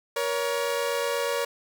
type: tone pair together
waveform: sawtooth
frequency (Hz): 473.7 / 562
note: A#4 / C#5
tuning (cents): +28 / +24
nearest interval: minor third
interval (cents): 296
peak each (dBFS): -24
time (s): 0.16-1.45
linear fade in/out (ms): 5
effects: none